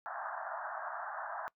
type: band-pass noise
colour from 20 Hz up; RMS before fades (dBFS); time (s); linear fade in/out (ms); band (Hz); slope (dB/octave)
pink; -41; 0.06-1.48; 0; 630 to 1700; 96
effects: noise-tail reverb RT60 0.1 s tail -22 dB re dry